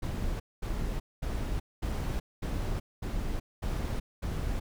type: noise bursts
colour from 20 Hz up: brown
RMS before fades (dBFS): -32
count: 8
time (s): 0.02-4.6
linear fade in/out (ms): 10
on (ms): 380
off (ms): 220
effects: none